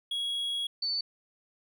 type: tone pair in turn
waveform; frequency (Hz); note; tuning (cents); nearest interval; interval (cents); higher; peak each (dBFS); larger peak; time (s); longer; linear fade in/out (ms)
triangle / sine; 3322 / 4506; G#7 / C#8; 0 / +28; perfect fourth; 528; second; -28 / -28; neither; 0.11-0.67 / 0.82-1.01; first; 5
effects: none